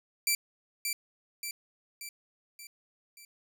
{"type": "tone with echo", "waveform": "10% pulse", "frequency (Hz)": 2337, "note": "D7", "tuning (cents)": -9, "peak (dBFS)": -16, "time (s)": [0.27, 0.35], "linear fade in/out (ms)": 2, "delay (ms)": 580, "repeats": 5, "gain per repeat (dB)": -5, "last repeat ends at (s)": 3.25, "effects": []}